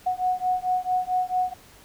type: beating tone pair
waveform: sine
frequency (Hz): 732 / 736.5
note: F#5 / F#5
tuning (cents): -19 / -8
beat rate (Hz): 4.5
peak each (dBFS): -25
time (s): 0.06-1.54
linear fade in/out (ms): 10
effects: pink hiss -51 dBFS RMS until 1.84 s